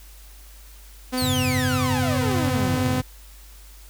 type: tone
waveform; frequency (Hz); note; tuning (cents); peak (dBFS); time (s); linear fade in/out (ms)
sawtooth; 254.1; B3; +49; -19; 1.12-3.02; 20
type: exponential sweep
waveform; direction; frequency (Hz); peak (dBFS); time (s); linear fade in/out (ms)
sawtooth; down; 4699 to 88; -23; 1.17-3.01; 10
type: chord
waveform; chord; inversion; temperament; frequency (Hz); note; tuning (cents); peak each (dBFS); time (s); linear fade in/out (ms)
sine; F# suspended second; none; equal; 92.5 / 103.83 / 138.59; F#2 / G#2 / C#3; 0 / 0 / 0; -28 / -28 / -27; 1.22-3.02; 5
effects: added 50 Hz sine -43 dBFS peak until 3.89 s + white hiss -50 dBFS RMS until 3.89 s